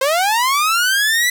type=linear sweep; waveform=sawtooth; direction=up; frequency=513 to 1996 Hz; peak=-10 dBFS; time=0.01-1.3 s; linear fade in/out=5 ms; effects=7-bit